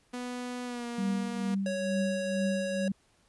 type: tone with pitch glide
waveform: sawtooth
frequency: 246.9 to 237.4 Hz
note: B3 to A#3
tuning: 0 to +32 cents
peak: -31 dBFS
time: 0.13-1.55 s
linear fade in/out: 10 ms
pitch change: -68 cents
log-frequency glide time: 0.65-0.86 s
type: tone with tremolo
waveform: sine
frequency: 195.5 Hz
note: G3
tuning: 4 cents flat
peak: -26 dBFS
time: 0.98-2.92 s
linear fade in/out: 5 ms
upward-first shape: triangle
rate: 2.2 Hz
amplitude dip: 75%
type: tone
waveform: square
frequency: 554.4 Hz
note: C#5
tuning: in tune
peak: -32 dBFS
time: 1.66-2.88 s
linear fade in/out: 2 ms
effects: pink hiss -67 dBFS RMS until 3.28 s + resampled to 24000 Hz